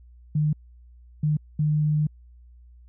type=tone bursts at uneven times; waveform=sine; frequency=151.3 Hz; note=D#3; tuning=48 cents flat; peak=-19 dBFS; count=3; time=0.35-0.53 / 1.23-1.37 / 1.59-2.07 s; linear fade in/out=5 ms; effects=added 60 Hz sine -47 dBFS peak until 2.88 s